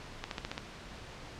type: accelerating click train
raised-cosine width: 0.2 ms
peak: -18 dBFS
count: 6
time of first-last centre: 0.24-0.579 s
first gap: 72 ms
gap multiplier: 0.97
effects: pink hiss -47 dBFS RMS until 1.39 s + low-pass 5000 Hz 12 dB/octave